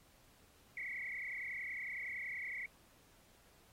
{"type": "tone with frequency modulation", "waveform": "sine", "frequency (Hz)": 2100, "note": "C7", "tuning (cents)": 6, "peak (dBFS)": -40, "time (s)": [0.77, 2.66], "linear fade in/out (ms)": 2, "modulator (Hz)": 30.8, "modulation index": 5, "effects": ["pink hiss -67 dBFS RMS until 3.72 s", "AAC 48 kbps"]}